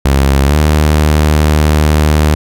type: tone with pitch glide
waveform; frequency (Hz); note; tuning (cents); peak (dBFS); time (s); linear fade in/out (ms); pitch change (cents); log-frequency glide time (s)
sawtooth; 68.5 to 76.01; C#2 to D#2; -20 to -40; -3; 0.05-2.35; 5; +180; 0.45-0.56
effects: none